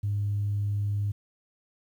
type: tone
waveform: sine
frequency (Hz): 102.2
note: G#2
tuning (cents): -27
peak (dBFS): -24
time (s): 0.03-1.12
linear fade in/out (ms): 10
effects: tanh soft clip ceiling -21 dBFS + 10-bit